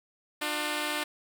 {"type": "tone pair together", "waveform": "5% pulse", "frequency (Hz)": [299.2, 355.8], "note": ["D4", "F4"], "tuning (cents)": [32, 32], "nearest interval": "minor third", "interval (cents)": 300, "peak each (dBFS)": [-19, -24], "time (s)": [0.41, 1.04], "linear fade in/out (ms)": 10, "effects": []}